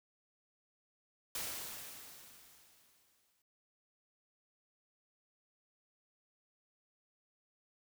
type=noise with exponential decay; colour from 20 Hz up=white; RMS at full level=-39 dBFS; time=1.35-3.42 s; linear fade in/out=2 ms; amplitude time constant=450 ms; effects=none